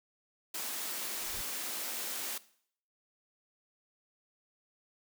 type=high-pass noise; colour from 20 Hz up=white; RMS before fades=-38 dBFS; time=0.54-2.38 s; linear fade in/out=5 ms; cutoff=210 Hz; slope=24 dB/octave
type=noise with exponential growth; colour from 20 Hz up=brown; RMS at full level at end=-41 dBFS; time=1.13-1.41 s; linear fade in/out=2 ms; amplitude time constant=60 ms
effects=noise-tail reverb RT60 0.6 s tail -18 dB re dry